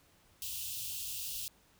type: band-stop noise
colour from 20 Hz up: white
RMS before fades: -40 dBFS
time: 0.42-1.48 s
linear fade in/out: 0 ms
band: 130 to 2600 Hz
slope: 96 dB/octave
effects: pink hiss -66 dBFS RMS until 1.79 s